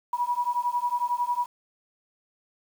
sine beating tone pair, 965 / 976 Hz, B5 / B5, -40 / -21 cents, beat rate 11 Hz, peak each -27 dBFS, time 0.13-1.46 s, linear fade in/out 5 ms, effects 8-bit

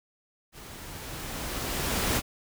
pink noise with level ramp, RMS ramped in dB -46 to -25 dBFS, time 0.52-2.22 s, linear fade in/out 50 ms, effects none

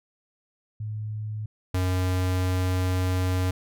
sine / square tone pair in turn, 107.2 / 91.95 Hz, A2 / F#2, -45 / -10 cents, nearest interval minor third, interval 265 cents, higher first, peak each -29 / -23 dBFS, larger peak second, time 0.8-1.46 / 1.74-3.51 s, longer second, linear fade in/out 5 ms, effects none

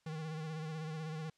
square tone with vibrato, 157.4 Hz, D#3, 20 cents sharp, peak -40 dBFS, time 0.06-1.3 s, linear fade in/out 5 ms, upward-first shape sine, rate 16 Hz, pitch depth 46 cents each way, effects white hiss -75 dBFS RMS until 1.37 s + low-pass 6000 Hz 12 dB/octave

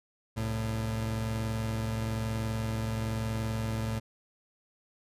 30% pulse tone pair together, 66.1 / 111.17 Hz, C2 / A2, +18 / +18 cents, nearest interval major sixth, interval 900 cents, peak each -35 / -28 dBFS, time 0.36-4 s, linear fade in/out 20 ms, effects resampled to 32000 Hz

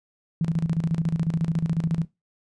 sine tone with tremolo, 163.9 Hz, E3, 10 cents flat, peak -19 dBFS, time 0.41-2.05 s, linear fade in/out 2 ms, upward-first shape square, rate 14 Hz, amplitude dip 80%, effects noise-tail reverb RT60 0.2 s tail -17 dB re dry + resampled to 22050 Hz

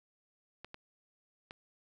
clicks, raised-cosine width 0.3 ms, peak -29 dBFS, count 3, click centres 0.646 / 0.744 / 1.509 s, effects none

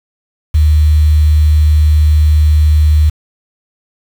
sine tone with quantisation, 76.2 Hz, D#2, 36 cents flat, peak -5 dBFS, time 0.54-3.1 s, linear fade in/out 10 ms, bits 5, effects none

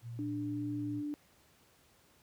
sine tone with vibrato, 116.54 Hz, A#2, in tune, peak -40 dBFS, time 0.02-1.03 s, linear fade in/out 50 ms, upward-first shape square, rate 1.9 Hz, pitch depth 15 cents each way
sine tone, 294.4 Hz, D4, 4 cents sharp, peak -35 dBFS, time 0.19-1.14 s, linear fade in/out 0 ms
effects pink hiss -66 dBFS RMS until 2.22 s + high-pass 60 Hz 12 dB/octave

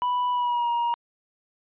triangle tone with pitch glide, 987 to 946.2 Hz, B5 to A#5, -1 to +26 cents, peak -20 dBFS, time 0.02-0.94 s, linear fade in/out 0 ms, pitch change -73 cents, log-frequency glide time 0.31-0.7 s, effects resampled to 8000 Hz

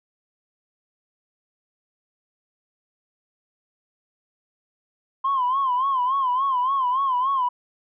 sine tone with vibrato, 1043 Hz, C6, 6 cents flat, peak -18 dBFS, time 5.24-7.49 s, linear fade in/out 10 ms, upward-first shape sine, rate 3.5 Hz, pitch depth 110 cents each way, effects tanh soft clip ceiling -15 dBFS

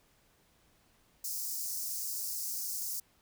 white high-pass noise, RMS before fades -37 dBFS, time 1.24-3 s, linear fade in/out 5 ms, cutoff 4900 Hz, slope 48 dB/octave, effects pink hiss -68 dBFS RMS until 3.21 s

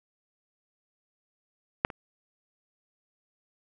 clicks, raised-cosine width 0.5 ms, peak -6 / -24 dBFS, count 2, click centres 1.849 / 1.902 s, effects none

